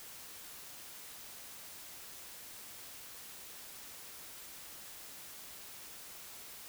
silence, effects white hiss -50 dBFS RMS until 6.68 s

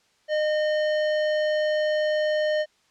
triangle tone with hard clipping, 611 Hz, D#5, 32 cents flat, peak -23 dBFS, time 0.28-2.66 s, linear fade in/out 50 ms, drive 17 dB, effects white hiss -64 dBFS RMS until 2.9 s + low-pass 6000 Hz 12 dB/octave

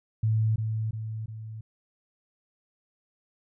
sine tone with echo, 110 Hz, A2, in tune, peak -21 dBFS, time 0.23-0.56 s, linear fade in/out 5 ms, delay 350 ms, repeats 3, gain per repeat -5 dB, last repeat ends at 1.61 s, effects none

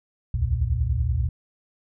sine tone cluster, 61.3 / 71.5 / 82.2 / 117.9 Hz, B1 / D2 / E2 / A#2, -12 / -46 / -4 / +20 cents, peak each -26 dBFS, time 0.34-1.29 s, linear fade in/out 5 ms, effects none

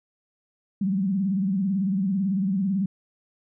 sine tone with vibrato, 192.6 Hz, G3, 30 cents flat, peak -21 dBFS, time 0.81-2.86 s, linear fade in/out 5 ms, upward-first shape sine, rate 18 Hz, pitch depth 120 cents each way, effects none

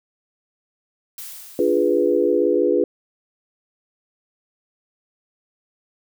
blue noise with exponential decay, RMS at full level -33 dBFS, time 1.18-2.7 s, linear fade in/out 1 ms, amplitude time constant 330 ms
sine chord, D diminished seventh, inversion none, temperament equal, 293.7 / 349.2 / 415.3 / 493.9 Hz, D4 / F4 / Ab4 / Cb5, 0 / 0 / 0 / 0 cents, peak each -23 / -20 / -20 / -20 dBFS, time 1.59-2.84 s, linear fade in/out 2 ms
effects none

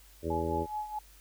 harmonic tone, 82.41 Hz, E2, in tune, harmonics 1 / 2 / 3 / 4 / 5 / 6 / 7, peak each -36 / -41 / -40 / -36 / -35 / -41 / -39 dBFS, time 0.22-0.67 s, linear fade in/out 50 ms
sine tone with tremolo, 848 Hz, G#5, 36 cents sharp, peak -31 dBFS, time 0.3-0.99 s, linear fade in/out 5 ms, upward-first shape sine, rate 4.7 Hz, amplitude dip 70%
effects added 50 Hz sine -56 dBFS peak until 1.2 s + white hiss -59 dBFS RMS until 1.2 s

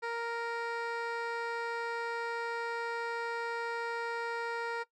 15% pulse tone with low-pass filter, 466.2 Hz, A#4, in tune, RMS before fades -36 dBFS, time 0.02-4.84 s, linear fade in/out 20 ms, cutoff 3700 Hz, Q 0.55, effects noise-tail reverb RT60 0.1 s tail -18 dB re dry

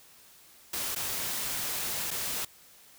white noise with dropouts, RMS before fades -33 dBFS, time 0.73-2.45 s, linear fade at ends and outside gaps 5 ms, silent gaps 0.95-0.96 / 2.107-2.111 s, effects white hiss -56 dBFS RMS until 2.98 s

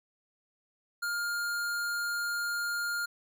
square tone, 1410 Hz, F6, 16 cents sharp, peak -31 dBFS, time 1.02-3.06 s, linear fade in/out 10 ms, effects none

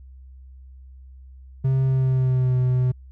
triangle tone with pitch glide, 132.7 to 126.71 Hz, C3 to B2, +25 to +45 cents, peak -15 dBFS, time 1.64-2.92 s, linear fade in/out 10 ms, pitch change -80 cents, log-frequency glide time 1.84-2.57 s, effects added 65 Hz sine -41 dBFS peak until 3.11 s

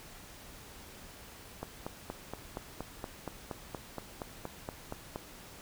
click train, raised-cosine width 1 ms, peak -23 dBFS, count 16, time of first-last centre 1.63-5.159 s, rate 4.25 Hz, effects pink hiss -51 dBFS RMS until 5.61 s

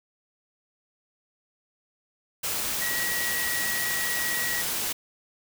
sine tone in noise, 1917 Hz, A#6, 48 cents sharp, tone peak -29 dBFS, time 2.81-4.62 s, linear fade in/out 10 ms, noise white, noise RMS -29 dBFS, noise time 2.43-4.93 s, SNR -3 dB, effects none

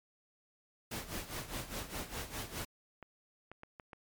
pink noise with tremolo, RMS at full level -39 dBFS, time 0.91-2.65 s, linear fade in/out 5 ms, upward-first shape sine, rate 4.9 Hz, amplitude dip 75%
clicks, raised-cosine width 0.5 ms, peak -33 dBFS, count 5, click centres 3.027 / 3.516 / 3.634 / 3.798 / 3.932 s
effects MP3 96 kbps

